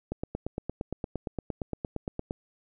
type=click train; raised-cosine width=2 ms; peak=-18 dBFS; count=20; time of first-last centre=0.12-2.309 s; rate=8.68 Hz; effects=none